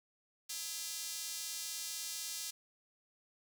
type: tone with high-pass filter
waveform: square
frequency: 184 Hz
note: F#3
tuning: 9 cents flat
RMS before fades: -42 dBFS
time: 0.49-2.51 s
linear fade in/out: 10 ms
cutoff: 5200 Hz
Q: 1.1
effects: none